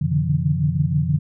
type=tone cluster; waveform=sine; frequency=89.3 / 127.2 / 144.8 / 151 / 171.1 Hz; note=F2 / C3 / D3 / D3 / F3; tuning=+39 / -48 / -24 / +48 / -35 cents; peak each=-26 / -27 / -21 / -22 / -24 dBFS; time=0.01-1.19 s; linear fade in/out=10 ms; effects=none